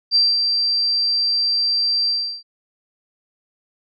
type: tone with ADSR envelope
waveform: sine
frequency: 4704 Hz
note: D8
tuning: 2 cents sharp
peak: -11 dBFS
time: 0.11-2.43 s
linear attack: 45 ms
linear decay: 210 ms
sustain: -5 dB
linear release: 350 ms
effects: none